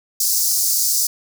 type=high-pass noise; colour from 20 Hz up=pink; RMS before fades=-18 dBFS; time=0.2-1.07 s; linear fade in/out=5 ms; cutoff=4900 Hz; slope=48 dB/octave; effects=none